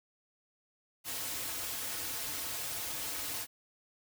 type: noise with comb filter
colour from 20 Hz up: white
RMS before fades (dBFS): -38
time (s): 1.04-3.47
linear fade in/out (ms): 50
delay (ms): 5.1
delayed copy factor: -0.8
effects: none